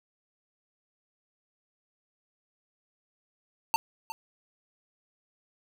square tone with echo, 899 Hz, A5, 37 cents sharp, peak -22 dBFS, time 3.74-3.76 s, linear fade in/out 0 ms, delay 360 ms, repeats 1, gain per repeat -13 dB, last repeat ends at 4.12 s, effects none

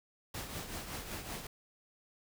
pink noise with tremolo, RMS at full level -40 dBFS, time 0.34-1.47 s, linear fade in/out 5 ms, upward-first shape triangle, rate 5.3 Hz, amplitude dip 60%, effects none

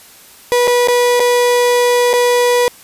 35% pulse tone with dropouts, 487.7 Hz, B4, 22 cents flat, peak -8 dBFS, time 0.52-2.68 s, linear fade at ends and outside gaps 0 ms, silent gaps 0.673-0.678 / 0.874-0.884 / 1.196-1.202 / 2.131-2.137 s, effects white hiss -41 dBFS RMS until 2.83 s + resampled to 32000 Hz

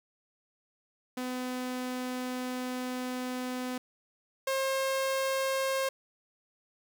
sawtooth tone pair in turn, 252.4 / 534.8 Hz, B3 / C5, +38 / +38 cents, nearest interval octave + minor second, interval 1300 cents, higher second, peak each -29 / -24 dBFS, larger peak second, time 1.17-3.78 / 4.47-5.89 s, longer first, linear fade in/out 5 ms, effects 11-bit

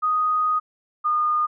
sine tone pair in turn, 1245 / 1221.5 Hz, D#6 / D#6, +1 / -32 cents, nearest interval unison, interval 33 cents, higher first, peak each -18 dBFS, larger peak neither, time 0.02-0.6 / 1.04-1.47 s, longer first, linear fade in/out 20 ms, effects none

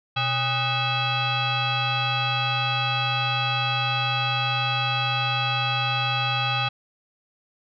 sine tone with frequency modulation, 1244.5 Hz, D#6, in tune, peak -21 dBFS, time 0.16-6.69 s, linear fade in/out 10 ms, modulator 685 Hz, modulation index 3.6, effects none

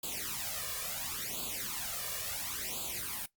white noise with flanger, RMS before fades -38 dBFS, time 0.03-3.26 s, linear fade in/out 5 ms, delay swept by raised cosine 0.26 to 1.76 ms, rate 0.72 Hz, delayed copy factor +0.9, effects noise-tail reverb RT60 0.1 s tail -17 dB re dry + Opus 48 kbps

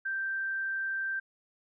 sine tone, 1568 Hz, G6, in tune, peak -30 dBFS, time 0.05-1.2 s, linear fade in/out 10 ms, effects none

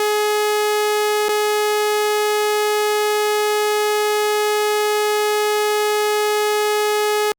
sawtooth tone with dropouts, 421.1 Hz, G#4, 24 cents sharp, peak -12 dBFS, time 0-7.32 s, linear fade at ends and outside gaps 2 ms, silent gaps 1.285-1.29 s, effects Opus 48 kbps

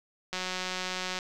click train, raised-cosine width 0.2 ms, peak -16 dBFS, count 159, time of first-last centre 0.33-1.189 s, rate 184 Hz, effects none

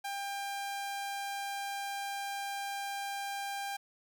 sawtooth tone, 797 Hz, G5, 28 cents sharp, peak -32 dBFS, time 0.04-3.77 s, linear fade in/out 10 ms, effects 11-bit

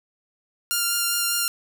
5% pulse tone with vibrato, 1396.9 Hz, F6, in tune, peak -10 dBFS, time 0.71-1.48 s, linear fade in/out 0 ms, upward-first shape sine, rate 5 Hz, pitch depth 10 cents each way, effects none

